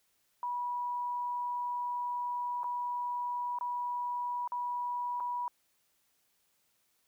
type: tone with dropouts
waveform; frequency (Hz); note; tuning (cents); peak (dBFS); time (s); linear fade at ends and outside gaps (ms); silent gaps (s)
sine; 975; B5; -23; -32; 0.43-5.48; 1; 2.633-2.642 / 3.587-3.61 / 4.476-4.52 / 5.2-5.205
effects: white hiss -74 dBFS RMS until 7.07 s